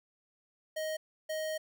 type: tone bursts at uneven times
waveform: square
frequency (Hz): 626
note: D#5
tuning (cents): +10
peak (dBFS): -34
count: 2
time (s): 0.76-0.97 / 1.29-1.58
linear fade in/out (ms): 10
effects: none

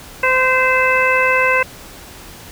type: harmonic tone with a mistuned harmonic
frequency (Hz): 515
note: C5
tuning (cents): -28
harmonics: 1 / 2 / 3 / 4 / 5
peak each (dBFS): -18 / -18 / -18 / -18 / -18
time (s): 0.23-1.63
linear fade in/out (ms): 5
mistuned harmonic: 5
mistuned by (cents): +31
effects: pink hiss -37 dBFS RMS until 2.51 s

